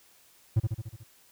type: tone with echo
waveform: triangle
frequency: 110 Hz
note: A2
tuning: in tune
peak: -17 dBFS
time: 0.56-0.6 s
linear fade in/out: 10 ms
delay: 73 ms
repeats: 6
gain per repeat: -4 dB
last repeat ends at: 1.038 s
effects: white hiss -60 dBFS RMS until 1.31 s